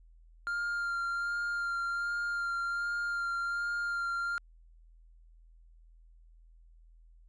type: tone with vibrato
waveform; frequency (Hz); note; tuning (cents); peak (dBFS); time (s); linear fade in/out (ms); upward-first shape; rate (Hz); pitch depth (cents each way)
triangle; 1396.9; F6; 0; -29; 0.47-4.38; 0; sine; 1.3; 15
effects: added 41 Hz sine -55 dBFS peak until 7.28 s + resampled to 22050 Hz